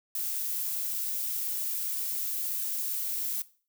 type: noise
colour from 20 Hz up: violet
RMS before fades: -32 dBFS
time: 0.15-3.42 s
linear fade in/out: 2 ms
effects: noise-tail reverb RT60 0.4 s tail -18 dB re dry